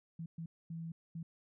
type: tone bursts at uneven times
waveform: sine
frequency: 164.81 Hz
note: E3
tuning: in tune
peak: -40 dBFS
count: 4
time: 0.19-0.26 / 0.38-0.46 / 0.7-0.92 / 1.15-1.23 s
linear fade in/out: 5 ms
effects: none